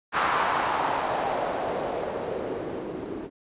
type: noise with low-pass filter sweep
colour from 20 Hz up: blue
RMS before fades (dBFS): -28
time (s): 0.12-3.3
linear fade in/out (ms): 50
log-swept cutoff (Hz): 1200 to 320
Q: 2.2
effects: resampled to 8000 Hz